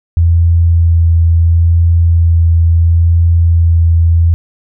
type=tone with vibrato; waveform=sine; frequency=83.8 Hz; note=E2; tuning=29 cents sharp; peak=-5 dBFS; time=0.17-4.34 s; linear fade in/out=0 ms; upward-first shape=sine; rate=0.73 Hz; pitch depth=12 cents each way; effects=none